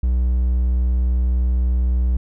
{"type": "tone", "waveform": "triangle", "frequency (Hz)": 61.74, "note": "B1", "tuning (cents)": 0, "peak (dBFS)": -13, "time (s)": [0.03, 2.17], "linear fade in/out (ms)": 5, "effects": []}